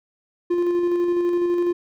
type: tone with tremolo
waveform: triangle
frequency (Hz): 349.6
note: F4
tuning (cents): +2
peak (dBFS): -15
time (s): 0.5-1.73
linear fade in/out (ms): 10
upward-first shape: square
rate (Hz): 12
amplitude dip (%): 25
effects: none